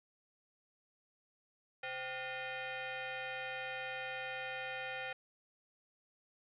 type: tone with frequency modulation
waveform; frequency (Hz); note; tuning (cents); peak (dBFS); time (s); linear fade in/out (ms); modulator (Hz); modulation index
sine; 520; C5; -11; -39; 1.83-5.13; 5; 649; 3.7
effects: none